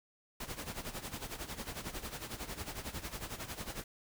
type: noise with tremolo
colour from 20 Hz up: pink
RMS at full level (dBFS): -40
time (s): 0.4-3.84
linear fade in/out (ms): 5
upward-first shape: sine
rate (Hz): 11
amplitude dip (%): 75
effects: none